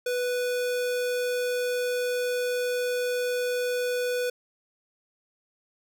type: tone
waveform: square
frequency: 493.9 Hz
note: B4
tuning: in tune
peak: -26 dBFS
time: 0.06-4.3 s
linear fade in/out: 5 ms
effects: none